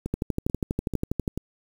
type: two click trains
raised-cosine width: 3 ms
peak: -16 / -12 dBFS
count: 4 / 15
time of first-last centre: 0.06-1.376 / 0.14-1.278 s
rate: 2.28 / 12.3 Hz
effects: 7-bit